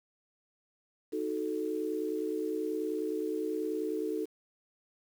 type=chord; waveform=sine; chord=D# diminished; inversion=none; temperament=equal; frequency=311.1 / 370 / 440 Hz; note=D#4 / F#4 / A4; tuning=0 / 0 / 0 cents; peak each=-35 / -37 / -34 dBFS; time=1.12-4.26 s; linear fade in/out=20 ms; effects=9-bit